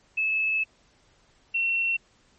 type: tone pair in turn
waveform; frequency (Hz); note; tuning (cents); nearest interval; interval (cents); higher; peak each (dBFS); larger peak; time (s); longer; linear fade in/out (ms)
sine; 2605 / 2716; E7 / F7; -21 / -49; minor second; 72; second; -22; neither; 0.17-0.64 / 1.54-1.97; first; 10
effects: pink hiss -62 dBFS RMS until 2.38 s + MP3 32 kbps